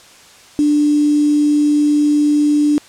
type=tone with quantisation; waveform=sine; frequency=295.3 Hz; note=D4; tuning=10 cents sharp; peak=-10 dBFS; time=0.59-2.78 s; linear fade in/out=0 ms; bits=5; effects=white hiss -43 dBFS RMS until 2.88 s + low-pass 8000 Hz 12 dB/octave